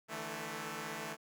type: chord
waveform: 5% pulse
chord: D suspended second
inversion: none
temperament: equal with one note detuned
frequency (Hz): 149.49 / 164.81 / 220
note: D3 / E3 / A3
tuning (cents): +31 / 0 / 0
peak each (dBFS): -35 / -34 / -31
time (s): 0.08-1.17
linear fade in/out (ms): 50
effects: none